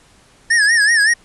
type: tone with vibrato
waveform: square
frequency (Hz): 1761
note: A6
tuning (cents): +1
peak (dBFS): -11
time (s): 0.5-1.14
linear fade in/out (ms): 10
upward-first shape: sine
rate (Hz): 5.3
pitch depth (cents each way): 120
effects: pink hiss -50 dBFS RMS until 1.24 s + resampled to 24000 Hz